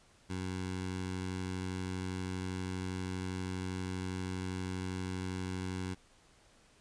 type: tone with notch filter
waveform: 15% pulse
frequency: 92.5 Hz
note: F#2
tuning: in tune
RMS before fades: -38 dBFS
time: 0.29-5.95 s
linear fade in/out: 20 ms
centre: 630 Hz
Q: 1.5
effects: pink hiss -64 dBFS RMS until 6.8 s + resampled to 22050 Hz